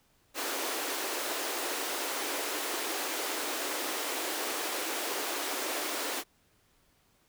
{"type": "high-pass noise", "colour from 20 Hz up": "pink", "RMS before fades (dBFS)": -34, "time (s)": [0.34, 6.24], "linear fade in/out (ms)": 50, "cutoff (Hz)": 290, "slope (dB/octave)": 48, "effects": ["pink hiss -68 dBFS RMS until 7.28 s"]}